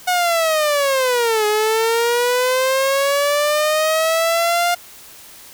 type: linear two-way sweep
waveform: sawtooth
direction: down then up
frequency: 733 to 418.9 to 705 Hz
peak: -11 dBFS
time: 0.07-4.75 s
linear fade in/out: 10 ms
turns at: 1.46 s
effects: white hiss -41 dBFS RMS until 5.53 s